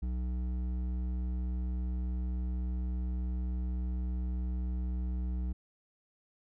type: tone with hard clipping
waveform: sine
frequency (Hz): 61.74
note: B1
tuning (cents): 0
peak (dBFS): -33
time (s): 0.02-5.53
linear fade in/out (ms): 10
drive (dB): 9
effects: none